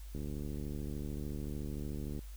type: click train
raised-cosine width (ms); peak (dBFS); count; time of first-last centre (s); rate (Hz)
3; -29; 151; 0.15-2.191; 73.5
effects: added 50 Hz sine -44 dBFS peak until 2.36 s + white hiss -60 dBFS RMS until 2.36 s